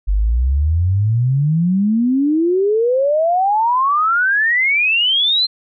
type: exponential sweep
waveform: sine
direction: up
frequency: 46.84 to 4186 Hz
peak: -12 dBFS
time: 0.07-5.47 s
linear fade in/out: 20 ms
effects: none